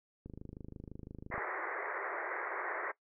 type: click train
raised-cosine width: 3 ms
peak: -33 dBFS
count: 30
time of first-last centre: 0.26-1.38 s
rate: 25.9 Hz
type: band-pass noise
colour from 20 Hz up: white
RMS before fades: -39 dBFS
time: 1.31-2.92 s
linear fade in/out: 10 ms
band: 340 to 2100 Hz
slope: 96 dB/octave
effects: noise-tail reverb RT60 0.1 s tail -18 dB re dry